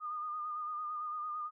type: tone with vibrato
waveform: sine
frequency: 1222 Hz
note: D#6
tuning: 32 cents flat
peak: -36 dBFS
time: 0-1.51 s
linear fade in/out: 50 ms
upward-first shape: sine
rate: 8.9 Hz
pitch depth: 35 cents each way
effects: none